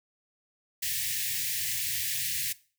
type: band-stop noise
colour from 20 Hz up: white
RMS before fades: -31 dBFS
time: 0.82-2.53 s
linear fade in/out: 10 ms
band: 160 to 1700 Hz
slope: 96 dB/octave
effects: noise-tail reverb RT60 0.4 s tail -20 dB re dry + high-pass 80 Hz 12 dB/octave